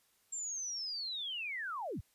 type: linear sweep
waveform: sine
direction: down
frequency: 7459 to 38.9 Hz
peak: -37 dBFS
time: 0.32-2.01 s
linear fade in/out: 10 ms
effects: white hiss -72 dBFS RMS until 2.14 s + resampled to 32000 Hz